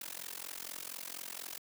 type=noise with amplitude modulation; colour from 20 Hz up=white; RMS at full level=-40 dBFS; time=0.01-1.58 s; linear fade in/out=2 ms; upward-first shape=sine; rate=44.2 Hz; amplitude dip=100%; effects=high-pass 200 Hz 12 dB/octave